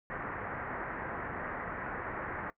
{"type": "low-pass noise", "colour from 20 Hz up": "white", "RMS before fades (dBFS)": -39, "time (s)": [0.1, 2.5], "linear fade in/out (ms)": 0, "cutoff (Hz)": 1900, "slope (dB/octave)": 48, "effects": ["noise-tail reverb RT60 0.1 s tail -18 dB re dry"]}